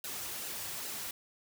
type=noise with flanger; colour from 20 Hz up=white; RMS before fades=-40 dBFS; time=0.04-1.11 s; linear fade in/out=2 ms; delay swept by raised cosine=0.87 to 4.77 ms; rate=2.4 Hz; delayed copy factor=-0.55; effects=none